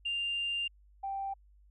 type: tone pair in turn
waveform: sine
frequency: 2794 / 784 Hz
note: F7 / G5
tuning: 0 / 0 cents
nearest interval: octave + minor seventh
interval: 2200 cents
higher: first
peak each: -30 / -33 dBFS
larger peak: first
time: 0.05-0.68 / 1.03-1.34 s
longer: first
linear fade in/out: 10 ms
effects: tanh soft clip ceiling -26 dBFS + added 50 Hz sine -58 dBFS peak until 1.7 s